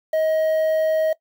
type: tone with quantisation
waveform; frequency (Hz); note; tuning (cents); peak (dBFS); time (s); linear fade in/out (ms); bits
triangle; 631; D#5; +24; -15; 0.13-1.13; 5; 7
effects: noise-tail reverb RT60 0.1 s tail -19 dB re dry